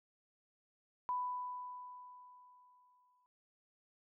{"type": "tone with exponential decay", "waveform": "sine", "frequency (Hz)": 994, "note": "B5", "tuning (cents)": 11, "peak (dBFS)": -33, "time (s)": [1.09, 3.26], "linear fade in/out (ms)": 0, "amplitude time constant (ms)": 470, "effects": []}